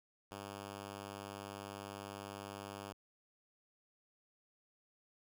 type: tone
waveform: 5% pulse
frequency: 100 Hz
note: G2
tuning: 35 cents sharp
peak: -34 dBFS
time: 0.31-2.93 s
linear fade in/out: 5 ms
effects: none